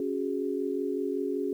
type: chord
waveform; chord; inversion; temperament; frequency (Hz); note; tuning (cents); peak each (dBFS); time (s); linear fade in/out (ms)
sine; C# suspended fourth; none; equal; 277.2 / 370 / 415.3; C#4 / F#4 / G#4; 0 / 0 / 0; -32; 0-1.53; 2
effects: 10-bit